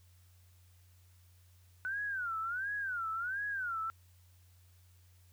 sine tone with vibrato, 1480 Hz, F#6, in tune, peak -34 dBFS, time 1.85-3.9 s, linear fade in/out 0 ms, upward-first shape sine, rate 1.4 Hz, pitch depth 210 cents each way, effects added 90 Hz sine -60 dBFS peak until 5.32 s + white hiss -70 dBFS RMS until 5.32 s

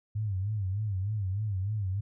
sine tone with vibrato, 100.5 Hz, G2, 44 cents sharp, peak -28 dBFS, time 0.15-2.01 s, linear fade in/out 10 ms, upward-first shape sine, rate 3.3 Hz, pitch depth 140 cents each way, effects none

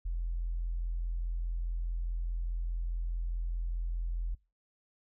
sine tone, 42.4 Hz, E1, 50 cents sharp, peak -30 dBFS, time 0.05-4.35 s, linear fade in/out 10 ms, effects noise-tail reverb RT60 0.3 s tail -24 dB re dry + tanh soft clip ceiling -26 dBFS

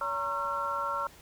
sine tone cluster, 567 / 928 / 1089 / 1358 Hz, C#5 / A#5 / C#6 / F6, +39 / -8 / -31 / -49 cents, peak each -38 / -36 / -35 / -32 dBFS, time 0.01-1.07 s, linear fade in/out 2 ms, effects pink hiss -54 dBFS RMS until 1.21 s

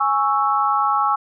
sine chord, C# minor, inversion second, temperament equal, 830.6 / 1108.7 / 1318.5 Hz, G#5 / C#6 / E6, 0 / 0 / 0 cents, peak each -20 dBFS, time 0-1.16 s, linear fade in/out 10 ms, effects none

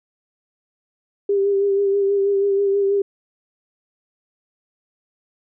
sine tone with vibrato, 397.9 Hz, G4, 26 cents sharp, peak -15 dBFS, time 1.29-3.02 s, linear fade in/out 5 ms, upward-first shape sine, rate 6.2 Hz, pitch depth 28 cents each way, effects none

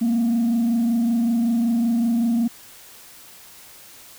sine tone with frequency modulation, 232.9 Hz, A#3, 1 cent flat, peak -15 dBFS, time 0.01-2.48 s, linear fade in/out 10 ms, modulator 25.3 Hz, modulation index 0.41, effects tanh soft clip ceiling -15 dBFS + white hiss -45 dBFS RMS until 4.18 s

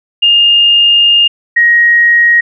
sine tone pair in turn, 2825 / 1885.5 Hz, F7 / A#6, +19 / +19 cents, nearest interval perfect fifth, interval 700 cents, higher first, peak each -4 dBFS, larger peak neither, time 0.22-1.28 / 1.56-2.41 s, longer first, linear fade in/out 10 ms, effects none

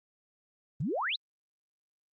sine exponential sweep, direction up, 120 to 4190 Hz, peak -29 dBFS, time 0.8-1.16 s, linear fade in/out 5 ms, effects Opus 32 kbps

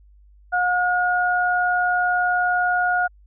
sine tone pair together, 720 / 1439 Hz, F#5 / F#6, -47 / -49 cents, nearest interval octave, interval 1198 cents, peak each -20 dBFS, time 0.52-3.08 s, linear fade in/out 20 ms, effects added 50 Hz sine -48 dBFS peak until 3.26 s

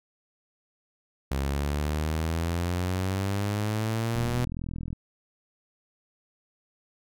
sawtooth exponential sweep, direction up, 67.2 to 123.47 Hz, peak -22 dBFS, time 1.31-4.45 s, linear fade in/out 5 ms
click train, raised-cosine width 5 ms, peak -22 dBFS, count 33, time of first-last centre 4.16-4.929 s, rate 41.6 Hz
effects none

